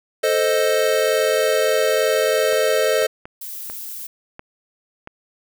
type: chord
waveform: square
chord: A diminished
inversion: none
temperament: equal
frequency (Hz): 440 / 523.3 / 622.3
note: A4 / C5 / Eb5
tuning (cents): 0 / 0 / 0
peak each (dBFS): -21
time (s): 0.23-3.07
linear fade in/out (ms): 10
type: clicks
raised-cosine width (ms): 0.5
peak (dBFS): -20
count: 6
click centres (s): 2.529 / 3.023 / 3.255 / 3.699 / 4.394 / 5.074
type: noise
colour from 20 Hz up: violet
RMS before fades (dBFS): -32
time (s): 3.41-4.07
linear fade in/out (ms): 5
effects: none